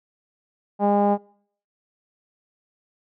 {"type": "tone with low-pass filter", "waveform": "sawtooth", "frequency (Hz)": 203.5, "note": "G#3", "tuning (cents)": -35, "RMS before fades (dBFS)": -19, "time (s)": [0.79, 1.18], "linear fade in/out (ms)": 50, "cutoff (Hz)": 770, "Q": 5.7, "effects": ["noise-tail reverb RT60 0.6 s tail -25 dB re dry"]}